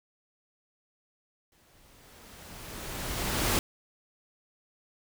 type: noise with exponential growth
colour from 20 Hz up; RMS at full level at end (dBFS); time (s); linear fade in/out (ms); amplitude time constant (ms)
pink; -25; 1.52-3.59; 1; 450
effects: none